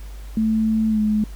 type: tone with pitch glide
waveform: sine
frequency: 220 to 213.1 Hz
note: A3 to G#3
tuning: 0 to +45 cents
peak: -16 dBFS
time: 0.37-1.24 s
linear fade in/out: 2 ms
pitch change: -55 cents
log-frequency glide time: 0.89-1 s
effects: added 50 Hz sine -32 dBFS peak until 1.35 s + pink hiss -48 dBFS RMS until 1.35 s